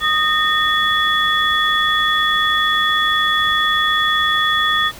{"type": "tone cluster", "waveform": "sine", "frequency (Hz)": [1238, 1831, 3409], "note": ["D#6", "A#6", "G#7"], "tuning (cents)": [-9, -32, 45], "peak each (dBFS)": -18, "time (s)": [0, 4.92], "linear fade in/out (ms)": 50, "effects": ["pink hiss -37 dBFS RMS until 4.99 s"]}